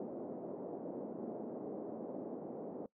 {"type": "band-pass noise", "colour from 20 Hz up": "pink", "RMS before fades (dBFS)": -44, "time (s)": [0, 2.86], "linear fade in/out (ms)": 2, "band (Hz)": [220, 620], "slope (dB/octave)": 24, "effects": ["noise-tail reverb RT60 0.1 s tail -21 dB re dry"]}